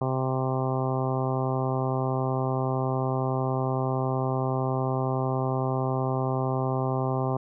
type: harmonic tone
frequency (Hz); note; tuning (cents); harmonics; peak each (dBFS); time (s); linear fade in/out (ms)
130.81; C3; 0; 1 / 2 / 3 / 4 / 5 / 6 / 7 / 8 / 9; -27 / -33 / -32 / -35 / -34 / -34 / -39 / -36 / -41; 0.01-7.37; 5
effects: none